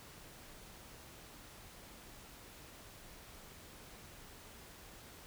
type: silence
effects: pink hiss -55 dBFS RMS until 5.26 s